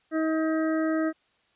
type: harmonic tone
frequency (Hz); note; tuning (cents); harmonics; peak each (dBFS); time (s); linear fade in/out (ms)
317.6; D#4; +36; 1 / 2 / 4 / 5 / 6; -24 / -30 / -36 / -38 / -40; 0.11-1.13; 50
effects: white hiss -67 dBFS RMS until 1.55 s + resampled to 8000 Hz